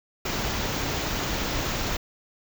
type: band-stop noise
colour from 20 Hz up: pink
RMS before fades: -28 dBFS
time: 0.25-1.97 s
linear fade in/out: 5 ms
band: 7300 to 14000 Hz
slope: 96 dB/octave
effects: none